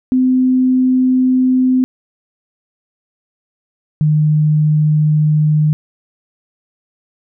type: tone pair in turn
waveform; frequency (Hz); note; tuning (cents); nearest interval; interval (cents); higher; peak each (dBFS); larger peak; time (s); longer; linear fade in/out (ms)
sine; 256.3 / 152.4; C4 / D#3; -36 / -36; major sixth; 900; first; -9; neither; 0.12-1.84 / 4.01-5.73; neither; 0
effects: none